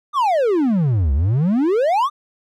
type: exponential two-way sweep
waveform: triangle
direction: down then up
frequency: 1239 to 65.1 to 1239 Hz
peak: -12 dBFS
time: 0.13-2.1 s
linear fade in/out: 50 ms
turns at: 1.13 s
effects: none